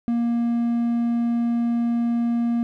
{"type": "tone", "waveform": "triangle", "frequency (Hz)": 235.3, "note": "A#3", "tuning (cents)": 16, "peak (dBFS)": -17, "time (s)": [0.08, 2.63], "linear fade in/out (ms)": 0, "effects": []}